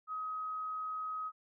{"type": "tone", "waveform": "sine", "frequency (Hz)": 1265, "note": "D#6", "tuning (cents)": 28, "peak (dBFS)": -36, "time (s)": [0.07, 1.32], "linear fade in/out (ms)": 50, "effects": []}